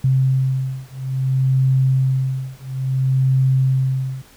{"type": "beating tone pair", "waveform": "sine", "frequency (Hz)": [131.6, 132.19], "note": ["C3", "C3"], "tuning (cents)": [10, 18], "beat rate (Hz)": 0.59, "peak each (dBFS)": -18, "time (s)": [0.04, 4.22], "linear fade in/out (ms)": 5, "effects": ["pink hiss -48 dBFS RMS until 4.36 s"]}